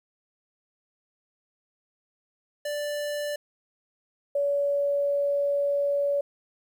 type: tone pair in turn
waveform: square / sine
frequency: 587.3 / 568.3 Hz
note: D5 / C#5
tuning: 0 / +43 cents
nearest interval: minor second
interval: 57 cents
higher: first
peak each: -29 / -22 dBFS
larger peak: second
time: 2.65-3.36 / 4.35-6.21 s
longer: second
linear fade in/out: 5 ms
effects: 10-bit